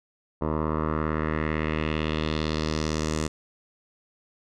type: tone with low-pass filter sweep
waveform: 10% pulse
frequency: 77.78 Hz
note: D#2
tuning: in tune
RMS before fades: -27 dBFS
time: 0.41-3.28 s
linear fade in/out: 10 ms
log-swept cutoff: 890 to 7700 Hz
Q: 2.3
effects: none